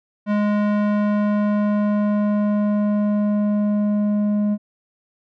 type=tone with low-pass filter sweep; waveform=square; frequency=207.7 Hz; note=G#3; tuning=in tune; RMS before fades=-19 dBFS; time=0.26-4.58 s; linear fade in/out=50 ms; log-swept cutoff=1800 to 450 Hz; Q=0.76; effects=none